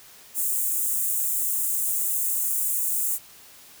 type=high-pass noise; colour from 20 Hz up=white; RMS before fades=-25 dBFS; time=0.34-3.19 s; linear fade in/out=50 ms; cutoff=7200 Hz; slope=48 dB/octave; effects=white hiss -49 dBFS RMS until 3.8 s